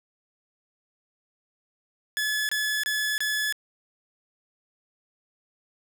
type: tone bursts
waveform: sawtooth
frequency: 1713 Hz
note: A6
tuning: 47 cents flat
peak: -21 dBFS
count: 4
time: 2.17-3.525 s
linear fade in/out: 0 ms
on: 320 ms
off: 25 ms
effects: none